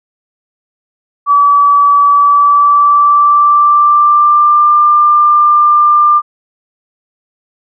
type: tone with pitch glide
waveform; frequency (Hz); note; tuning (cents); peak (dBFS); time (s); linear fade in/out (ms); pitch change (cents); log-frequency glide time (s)
sine; 1147 to 1193.6; D6 to D6; -41 to +28; -4; 1.26-6.22; 50; +69; 2.07-4.74
effects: none